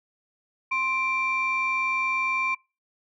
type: tone pair together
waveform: sine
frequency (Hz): 1048.6 / 2354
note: C6 / D7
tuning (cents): +3 / +3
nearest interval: octave + major second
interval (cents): 1400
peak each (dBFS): -26 / -24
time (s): 0.71-2.55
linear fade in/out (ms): 10
effects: noise-tail reverb RT60 0.3 s tail -26 dB re dry + tanh soft clip ceiling -17 dBFS